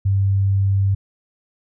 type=tone; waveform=sine; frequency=98 Hz; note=G2; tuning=in tune; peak=-14 dBFS; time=0.05-0.95 s; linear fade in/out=10 ms; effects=none